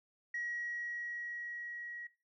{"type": "tone with level ramp", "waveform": "sine", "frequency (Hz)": 1907, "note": "A#6", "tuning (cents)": 39, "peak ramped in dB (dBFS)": [-35, -43], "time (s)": [0.34, 2.07], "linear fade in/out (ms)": 5, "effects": ["noise-tail reverb RT60 0.3 s tail -18 dB re dry", "tanh soft clip ceiling -32 dBFS"]}